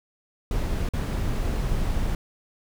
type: noise with dropouts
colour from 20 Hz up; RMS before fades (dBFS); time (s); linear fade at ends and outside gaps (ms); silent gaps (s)
brown; -25; 0.51-2.15; 2; 0.889-0.935
effects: none